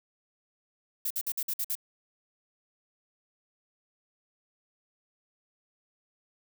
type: noise bursts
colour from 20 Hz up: violet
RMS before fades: -31 dBFS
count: 7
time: 1.05-1.753 s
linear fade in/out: 5 ms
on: 55 ms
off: 53 ms
effects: none